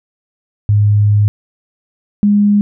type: tone pair in turn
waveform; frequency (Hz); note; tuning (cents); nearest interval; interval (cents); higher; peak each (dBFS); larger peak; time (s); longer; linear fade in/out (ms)
sine; 103.83 / 205.3; G#2 / G#3; 0 / -20; octave; 1180; second; -7; neither; 0.69-1.28 / 2.23-2.61; first; 0
effects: none